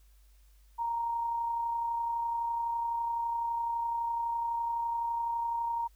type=tone with amplitude modulation; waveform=sine; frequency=932.3 Hz; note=A#5; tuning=in tune; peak=-28 dBFS; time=0.78-5.88 s; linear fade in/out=20 ms; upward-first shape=sine; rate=31.9 Hz; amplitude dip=30%; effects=added 50 Hz sine -57 dBFS peak until 5.95 s + white hiss -70 dBFS RMS until 5.95 s